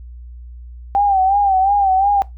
sine tone with vibrato, 784 Hz, G5, in tune, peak -11 dBFS, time 0.95-2.22 s, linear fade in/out 0 ms, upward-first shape sine, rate 2.8 Hz, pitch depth 75 cents each way, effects noise-tail reverb RT60 0.2 s tail -20 dB re dry + added 60 Hz sine -32 dBFS peak until 2.37 s

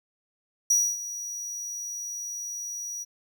square tone with ADSR envelope, 5800 Hz, F#8, 35 cents flat, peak -18 dBFS, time 0.7-3.05 s, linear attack 6 ms, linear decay 260 ms, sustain -15 dB, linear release 29 ms, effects none

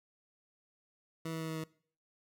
20% pulse tone with pitch steps, 162.6 / 161.66 / 160.73 / 159.81 / 158.89 Hz, E3 / E3 / E3 / D#3 / D#3, -23 / -33 / -43 / +47 / +37 cents, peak -32 dBFS, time 1.25-1.64 s, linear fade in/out 5 ms, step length 78 ms, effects noise-tail reverb RT60 0.5 s tail -21 dB re dry

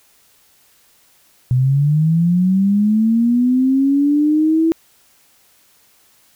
sine linear sweep, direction up, 123.47 to 329.6 Hz, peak -11 dBFS, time 1.51-4.72 s, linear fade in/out 0 ms, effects white hiss -54 dBFS RMS until 6.35 s

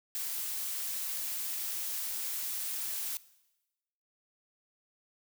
blue noise, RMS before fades -36 dBFS, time 0.15-3.17 s, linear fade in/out 0 ms, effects noise-tail reverb RT60 1.0 s tail -19 dB re dry

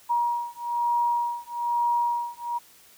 sine beating tone pair, 951 / 952.1 Hz, A#5 / A#5, +34 / +36 cents, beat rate 1.1 Hz, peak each -26 dBFS, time 0.09-2.59 s, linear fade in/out 20 ms, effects white hiss -54 dBFS RMS until 2.97 s

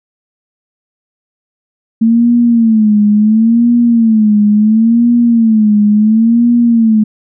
sine tone with vibrato, 222.8 Hz, A3, 22 cents sharp, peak -5 dBFS, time 2.01-7.04 s, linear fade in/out 10 ms, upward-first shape sine, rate 0.72 Hz, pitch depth 120 cents each way, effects none

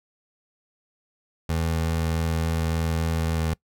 25% pulse tone with pitch glide, 81.5 to 80.7 Hz, E2 to E2, -19 to -36 cents, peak -19 dBFS, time 1.49-3.54 s, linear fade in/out 5 ms, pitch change -17 cents, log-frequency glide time 3.33-3.39 s, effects noise-tail reverb RT60 0.1 s tail -23 dB re dry

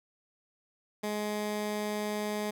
15% pulse tone, 210 Hz, G#3, 19 cents sharp, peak -25 dBFS, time 1.03-2.51 s, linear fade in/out 10 ms, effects none

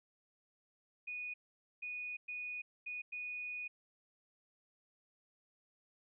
sine tone bursts at uneven times, 2475 Hz, D#7, 10 cents flat, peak -40 dBFS, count 5, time 1.07-1.34 / 1.82-2.17 / 2.28-2.62 / 2.86-3.02 / 3.12-3.68 s, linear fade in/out 10 ms, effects none

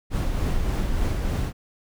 brown noise with tremolo, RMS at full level -22 dBFS, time 0.1-1.53 s, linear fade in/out 50 ms, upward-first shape triangle, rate 3.4 Hz, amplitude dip 35%, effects none

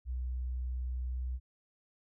sine tone with pitch glide, 62.5 to 62.86 Hz, B1 to B1, +21 to +31 cents, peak -33 dBFS, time 0.05-1.4 s, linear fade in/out 50 ms, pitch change +10 cents, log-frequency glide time 1.09-1.21 s, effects none

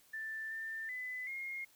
sine tone with pitch steps, 1769 / 1790 / 2007 / 2141 Hz, A6 / A6 / B6 / C7, +9 / +29 / +27 / +39 cents, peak -39 dBFS, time 0.13-1.65 s, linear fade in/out 10 ms, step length 380 ms, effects white hiss -66 dBFS RMS until 1.75 s

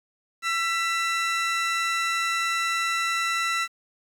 30% pulse tone pair together, 1344.7 / 1975.5 Hz, E6 / B6, +34 / 0 cents, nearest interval perfect fifth, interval 666 cents, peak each -23 / -24 dBFS, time 0.42-3.68 s, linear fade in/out 50 ms, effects low-pass 9000 Hz 12 dB/octave + 9-bit

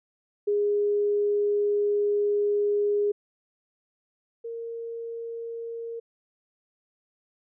sine tone pair in turn, 411.6 / 462 Hz, G#4 / A#4, -16 / -16 cents, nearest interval major second, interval 200 cents, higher second, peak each -21 / -32 dBFS, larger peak first, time 0.47-3.12 / 4.44-6 s, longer first, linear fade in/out 10 ms, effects none

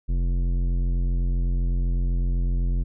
triangle tone with tanh clipping, 43.95 Hz, F1, 12 cents sharp, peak -22 dBFS, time 0.08-2.84 s, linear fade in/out 20 ms, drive 17 dB, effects none

